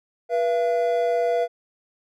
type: tone pair together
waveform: triangle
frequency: 485.1 / 678.7 Hz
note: B4 / F5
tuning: -31 / -50 cents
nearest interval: tritone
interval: 581 cents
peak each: -20 dBFS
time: 0.29-1.48 s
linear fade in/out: 50 ms
effects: none